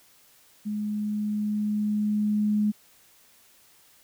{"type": "tone with level ramp", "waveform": "sine", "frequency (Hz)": 210, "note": "G#3", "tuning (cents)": 19, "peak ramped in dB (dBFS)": [-27, -20], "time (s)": [0.65, 2.72], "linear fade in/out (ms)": 20, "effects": ["white hiss -58 dBFS RMS until 4.03 s"]}